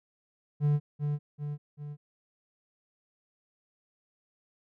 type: tone with echo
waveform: triangle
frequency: 146.83 Hz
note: D3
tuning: in tune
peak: -20 dBFS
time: 0.6-0.8 s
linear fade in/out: 50 ms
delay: 390 ms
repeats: 3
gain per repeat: -5 dB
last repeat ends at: 1.97 s
effects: none